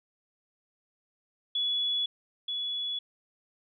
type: tone pair in turn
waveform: sine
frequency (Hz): 3400 / 3400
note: G#7 / G#7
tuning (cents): +40 / +40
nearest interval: unison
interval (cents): 0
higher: neither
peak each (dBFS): -26 / -30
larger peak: first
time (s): 1.55-2.06 / 2.48-2.99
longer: neither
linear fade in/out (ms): 5
effects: none